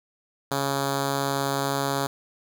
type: tone with notch filter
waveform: 5% pulse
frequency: 138.59 Hz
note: C#3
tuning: in tune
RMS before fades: -26 dBFS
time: 0.51-2.07 s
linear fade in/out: 5 ms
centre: 2000 Hz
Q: 1.7
effects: none